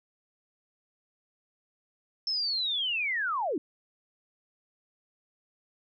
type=linear sweep; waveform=sine; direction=down; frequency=5340 to 258.5 Hz; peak=-27 dBFS; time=2.27-3.58 s; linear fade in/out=2 ms; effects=none